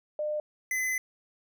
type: tone pair in turn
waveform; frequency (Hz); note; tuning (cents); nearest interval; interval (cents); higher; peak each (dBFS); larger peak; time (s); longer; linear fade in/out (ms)
sine / square; 603 / 2028; D5 / B6; +46 / +45; octave + major sixth; 2099; second; -28; neither; 0.19-0.4 / 0.71-0.98; second; 2
effects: none